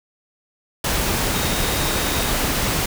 sine tone in noise, 3729 Hz, A#7, in tune, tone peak -32 dBFS, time 1.34-2.31 s, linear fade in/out 5 ms, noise pink, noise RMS -21 dBFS, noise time 0.84-2.86 s, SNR -14 dB, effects none

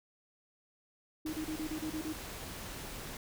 sine tone bursts, 311.6 Hz, D#4, 3 cents sharp, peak -35 dBFS, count 8, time 1.25-2.129 s, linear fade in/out 5 ms, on 81 ms, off 33 ms
pink noise, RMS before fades -44 dBFS, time 1.26-3.17 s, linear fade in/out 2 ms
effects none

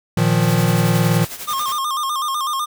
square chord, Bb suspended fourth, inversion none, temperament equal, 116.54 / 155.56 / 174.61 Hz, Bb2 / Eb3 / F3, 0 / 0 / 0 cents, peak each -19 dBFS, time 0.17-1.25 s, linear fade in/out 5 ms
white noise with tremolo, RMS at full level -29 dBFS, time 0.4-1.79 s, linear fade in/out 50 ms, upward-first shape sine, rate 11 Hz, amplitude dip 65%
square tone with vibrato, 1141 Hz, C#6, 50 cents sharp, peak -20 dBFS, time 1.47-2.66 s, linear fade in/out 20 ms, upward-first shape square, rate 8 Hz, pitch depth 99 cents each way
effects none

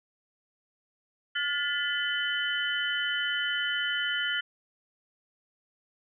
sine tone cluster, 1425 / 1745 / 1998 / 3032 Hz, F6 / A6 / B6 / F#7, +34 / -15 / +20 / +42 cents, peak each -31 / -33 / -37 / -31 dBFS, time 1.35-4.41 s, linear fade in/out 10 ms, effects none

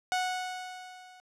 sawtooth tone with level ramp, 736 Hz, F#5, 9 cents flat, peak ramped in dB -22 to -48 dBFS, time 0.12-1.2 s, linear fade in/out 0 ms, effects low-pass 8000 Hz 12 dB/octave

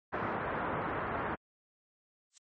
white low-pass noise, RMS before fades -35 dBFS, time 0.12-1.36 s, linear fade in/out 20 ms, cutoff 1500 Hz, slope 24 dB/octave
violet noise with exponential growth, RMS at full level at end -40 dBFS, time 2.3-2.38 s, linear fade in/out 5 ms, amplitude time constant 17 ms
effects high-pass 60 Hz 12 dB/octave + MP3 32 kbps

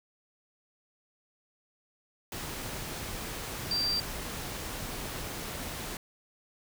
sine tone in noise, 4700 Hz, D8, 1 cent sharp, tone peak -27 dBFS, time 3.71-4 s, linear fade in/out 2 ms, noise pink, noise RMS -38 dBFS, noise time 2.32-5.97 s, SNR +8 dB, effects none

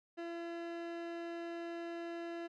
30% pulse tone, 338.9 Hz, E4, 48 cents sharp, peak -38 dBFS, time 0.17-2.48 s, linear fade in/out 20 ms, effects low-pass 3000 Hz 12 dB/octave

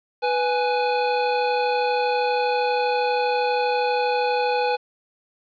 square tone pair together, 493.9 / 834 Hz, B4 / G#5, 0 / +7 cents, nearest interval major sixth, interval 907 cents, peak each -23 dBFS, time 0.22-4.77 s, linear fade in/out 20 ms, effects resampled to 11025 Hz + 9-bit

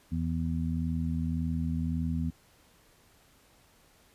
harmonic tone, 81.8 Hz, E2, 13 cents flat, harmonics 1 / 2 / 3, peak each -32 / -32 / -33 dBFS, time 0.11-2.31 s, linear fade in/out 20 ms, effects pink hiss -62 dBFS RMS until 4.14 s + resampled to 32000 Hz

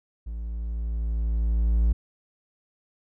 triangle tone with level ramp, 56.2 Hz, A1, 37 cents sharp, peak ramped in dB -29 to -15 dBFS, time 0.26-1.93 s, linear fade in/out 10 ms, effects none

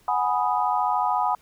sine chord, G# minor seventh, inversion third, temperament equal with one note detuned, 737 / 830.6 / 987.8 / 1244.5 Hz, F#5 / G#5 / B5 / D#6, -7 / 0 / 0 / 0 cents, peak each -26 / -25 / -25 / -28 dBFS, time 0.08-1.35 s, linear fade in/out 2 ms, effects pink hiss -59 dBFS RMS until 1.41 s

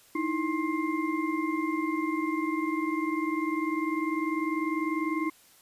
sine tone cluster, 308.6 / 328.7 / 1064 / 2104 Hz, D#4 / E4 / C6 / C7, -14 / -5 / +29 / +9 cents, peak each -30 / -31 / -34 / -37 dBFS, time 0.15-5.3 s, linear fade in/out 5 ms, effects white hiss -58 dBFS RMS until 5.61 s + resampled to 32000 Hz

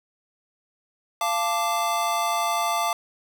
square chord, D minor, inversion first, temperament equal with one note detuned, 690.4 / 880 / 1174.7 Hz, F5 / A5 / D6, -20 / 0 / 0 cents, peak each -27 / -28 / -27 dBFS, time 1.21-2.93 s, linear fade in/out 2 ms, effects 10-bit

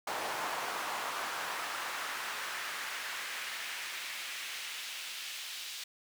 brown noise with high-pass filter sweep, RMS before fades -39 dBFS, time 0.07-5.84 s, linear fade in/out 5 ms, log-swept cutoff 810 to 3400 Hz, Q 1.3, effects none

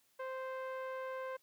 sawtooth tone with low-pass filter, 522 Hz, C5, 4 cents flat, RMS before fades -42 dBFS, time 0.19-1.37 s, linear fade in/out 10 ms, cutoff 1600 Hz, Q 1.1, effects white hiss -73 dBFS RMS until 1.42 s + high-pass 100 Hz 12 dB/octave

